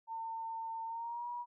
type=tone with pitch glide; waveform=sine; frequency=904 to 963.3 Hz; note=A5 to B5; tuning=+47 to -43 cents; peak=-38 dBFS; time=0.07-1.46 s; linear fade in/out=50 ms; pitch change=+110 cents; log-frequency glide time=0.85-1.28 s; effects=none